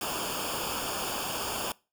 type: noise with comb filter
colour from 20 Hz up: pink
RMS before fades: -33 dBFS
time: 0.01-1.72 s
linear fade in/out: 2 ms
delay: 0.5 ms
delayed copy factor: -0.85
effects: noise-tail reverb RT60 0.3 s tail -23 dB re dry